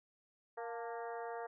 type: harmonic tone with a mistuned harmonic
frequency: 233.5 Hz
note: A#3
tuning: 3 cents sharp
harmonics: 2 / 3 / 4 / 5 / 6 / 7 / 8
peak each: -44 / -45 / -48 / -53 / -55 / -55 / -57 dBFS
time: 0.57-1.47 s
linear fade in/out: 10 ms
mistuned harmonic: 4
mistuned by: -63 cents
effects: none